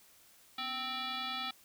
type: tone with frequency modulation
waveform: sine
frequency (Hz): 2361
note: D7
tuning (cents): +9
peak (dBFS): -35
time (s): 0.58-1.51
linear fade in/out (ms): 5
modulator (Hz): 528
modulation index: 3.3
effects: white hiss -62 dBFS RMS until 1.64 s